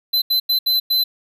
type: tone bursts at uneven times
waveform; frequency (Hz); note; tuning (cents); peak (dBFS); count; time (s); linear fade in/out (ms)
square; 4045; B7; +41; -15; 5; 0.13-0.22 / 0.3-0.4 / 0.49-0.59 / 0.66-0.8 / 0.9-1.04; 10
effects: none